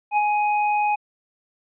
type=tone with ADSR envelope; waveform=square; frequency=835 Hz; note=G#5; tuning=9 cents sharp; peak=-16 dBFS; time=0.11-0.96 s; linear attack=61 ms; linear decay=33 ms; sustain=-3 dB; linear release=16 ms; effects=resampled to 8000 Hz